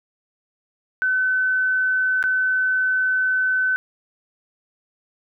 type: tone with dropouts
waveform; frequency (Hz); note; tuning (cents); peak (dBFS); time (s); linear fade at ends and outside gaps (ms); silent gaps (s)
sine; 1516; F#6; +42; -17; 1.02-3.76; 0; 2.227-2.239
effects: none